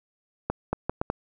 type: accelerating click train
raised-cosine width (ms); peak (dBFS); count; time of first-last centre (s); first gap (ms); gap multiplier
1; -11; 5; 0.5-1.101; 230; 0.72
effects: none